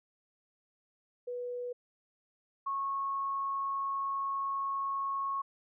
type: tone pair in turn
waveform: sine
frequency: 490 / 1097.5 Hz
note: B4 / C#6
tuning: -14 / -18 cents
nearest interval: octave + major second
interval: 1396 cents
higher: second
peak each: -35 / -31 dBFS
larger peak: second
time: 1.27-1.73 / 2.66-5.42 s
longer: second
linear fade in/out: 10 ms
effects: none